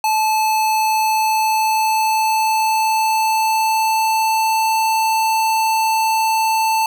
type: tone with pitch glide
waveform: square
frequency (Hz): 869 to 885.2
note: A5 to A5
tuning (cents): -22 to +10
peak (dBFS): -15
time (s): 0.04-6.86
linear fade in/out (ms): 2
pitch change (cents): +32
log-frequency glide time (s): 0.23-4.8
effects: none